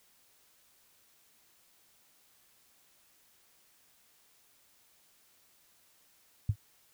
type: tone with exponential decay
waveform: sine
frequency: 103 Hz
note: G#2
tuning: 14 cents flat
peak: -21 dBFS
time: 6.49-6.56 s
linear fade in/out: 5 ms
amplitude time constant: 15 ms
effects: white hiss -66 dBFS RMS until 6.93 s